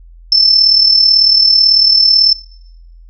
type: tone with amplitude modulation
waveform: sine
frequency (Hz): 5300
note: E8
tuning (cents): +9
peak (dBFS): -3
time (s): 0.32-2.33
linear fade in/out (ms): 2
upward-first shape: sine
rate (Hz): 38.1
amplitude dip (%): 60
effects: noise-tail reverb RT60 1.0 s tail -25 dB re dry + added 42 Hz sine -35 dBFS peak until 3.09 s